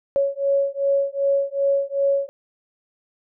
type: beating tone pair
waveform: sine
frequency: 554.4 / 557 Hz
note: C#5 / C#5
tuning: 0 / +8 cents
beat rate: 2.6 Hz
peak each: -21 dBFS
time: 0.16-2.29 s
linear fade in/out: 0 ms
effects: none